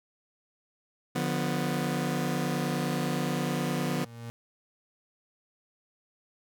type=chord; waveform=sawtooth; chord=B diminished; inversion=first; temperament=just; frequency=148.16 / 177.8 / 246.9 Hz; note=D3 / F3 / B3; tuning=+16 / +31 / 0 cents; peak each=-28 dBFS; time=1.15-4.05 s; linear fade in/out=10 ms
type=tone with exponential growth; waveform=35% pulse; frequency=116.9 Hz; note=A#2; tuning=5 cents sharp; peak=-34 dBFS; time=3.47-4.3 s; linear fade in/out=0 ms; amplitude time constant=180 ms
effects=none